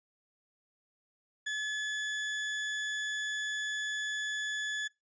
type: tone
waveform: 35% pulse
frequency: 1715 Hz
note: A6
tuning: 45 cents flat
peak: -30 dBFS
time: 1.46-4.88 s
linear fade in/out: 10 ms
effects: noise-tail reverb RT60 0.2 s tail -22 dB re dry + resampled to 16000 Hz